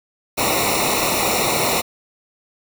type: noise with comb filter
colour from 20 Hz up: pink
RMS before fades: -19 dBFS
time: 0.37-1.82 s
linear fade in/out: 20 ms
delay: 0.62 ms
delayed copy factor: -0.95
effects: none